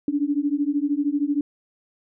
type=beating tone pair; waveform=sine; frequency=282.5 / 295.5 Hz; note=C#4 / D4; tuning=+33 / +11 cents; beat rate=13 Hz; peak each=-23 dBFS; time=0.08-1.41 s; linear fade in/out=2 ms; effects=none